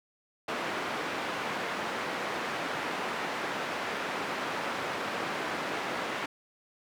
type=band-pass noise; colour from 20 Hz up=white; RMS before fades=-34 dBFS; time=0.48-6.26 s; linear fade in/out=5 ms; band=200 to 1700 Hz; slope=12 dB/octave; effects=none